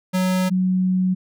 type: tone pair in turn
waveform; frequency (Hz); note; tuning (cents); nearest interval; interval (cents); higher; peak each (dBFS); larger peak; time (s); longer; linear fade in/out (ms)
square / sine; 185 / 185; F#3 / F#3; 0 / 0; unison; 0; neither; -18 / -16; second; 0.13-0.5 / 0.5-1.15; second; 20
effects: none